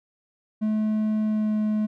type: tone with pitch glide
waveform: triangle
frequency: 215.3 to 213.6 Hz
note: A3 to G#3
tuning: -37 to +49 cents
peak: -19 dBFS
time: 0.61-1.87 s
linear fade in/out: 20 ms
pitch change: -14 cents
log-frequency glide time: 1.23-1.56 s
effects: none